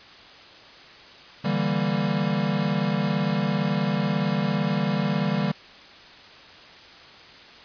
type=chord; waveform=square; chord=E half-diminished seventh; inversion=third; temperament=equal; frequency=146.83 / 164.81 / 196 / 233.1 Hz; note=D3 / E3 / G3 / Bb3; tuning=0 / 0 / 0 / 0 cents; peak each=-29 / -29 / -26 / -31 dBFS; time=1.44-5.52 s; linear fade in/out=10 ms; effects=white hiss -46 dBFS RMS until 7.64 s + resampled to 11025 Hz